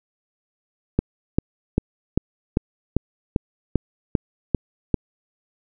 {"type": "click train", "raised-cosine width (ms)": 3, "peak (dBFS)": -4, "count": 11, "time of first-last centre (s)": [0.99, 4.943], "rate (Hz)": 2.53, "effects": []}